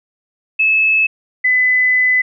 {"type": "tone pair in turn", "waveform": "sine", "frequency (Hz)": [2600, 2008], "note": ["E7", "B6"], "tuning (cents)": [-24, 28], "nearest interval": "major third", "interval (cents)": 448, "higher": "first", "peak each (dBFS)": -10, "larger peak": "neither", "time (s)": [[0.59, 1.07], [1.44, 2.22]], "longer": "second", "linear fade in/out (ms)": 10, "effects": []}